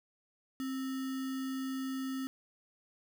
sine tone with sample-and-hold, 264.6 Hz, C4, 20 cents sharp, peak -34 dBFS, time 0.6-2.27 s, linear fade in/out 0 ms, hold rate 1575 Hz, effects none

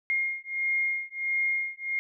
sine beating tone pair, 2133 / 2134.5 Hz, C7 / C7, +33 / +34 cents, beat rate 1.5 Hz, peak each -29 dBFS, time 0.1-1.99 s, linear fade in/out 0 ms, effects none

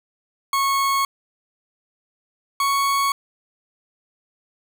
40% pulse tone pair in turn, 1099 / 1110.5 Hz, C#6 / C#6, -15 / +3 cents, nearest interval unison, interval 18 cents, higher second, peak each -17 dBFS, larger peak neither, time 0.53-1.05 / 2.6-3.12 s, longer neither, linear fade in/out 2 ms, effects none

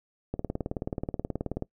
click train, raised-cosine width 2 ms, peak -17 dBFS, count 25, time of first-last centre 0.34-1.623 s, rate 18.7 Hz, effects noise-tail reverb RT60 0.1 s tail -22 dB re dry

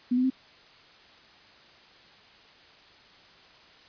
sine tone with pitch steps, 246.9 / 254 / 261.3 Hz, B3 / B3 / C4, 0 / +49 / -2 cents, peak -21 dBFS, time 0.11-0.302 s, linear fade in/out 10 ms, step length 64 ms, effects white hiss -54 dBFS RMS until 3.88 s + resampled to 11025 Hz

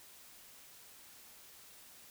silence, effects white hiss -57 dBFS RMS until 2.1 s

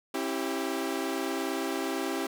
sawtooth chord, C# diminished, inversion none, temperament equal with one note detuned, 270.9 / 329.6 / 392 Hz, C#4 / E4 / G4, -40 / 0 / 0 cents, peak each -30 dBFS, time 0.14-2.27 s, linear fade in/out 5 ms, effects none

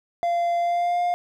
triangle tone with pitch glide, 690 to 706.1 Hz, F5 to F5, -21 to +19 cents, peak -18 dBFS, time 0.23-1.14 s, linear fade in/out 0 ms, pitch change +40 cents, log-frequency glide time 0.58-1.02 s, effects none

